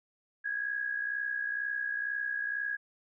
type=tone with amplitude modulation; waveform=sine; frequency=1654 Hz; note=G#6; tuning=8 cents flat; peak=-28 dBFS; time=0.44-2.77 s; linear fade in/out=20 ms; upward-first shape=sine; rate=62.1 Hz; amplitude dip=65%; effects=none